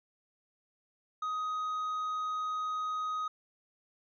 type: tone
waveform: triangle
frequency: 1254 Hz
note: D#6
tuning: 13 cents sharp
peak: -30 dBFS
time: 1.22-3.28 s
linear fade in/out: 5 ms
effects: resampled to 16000 Hz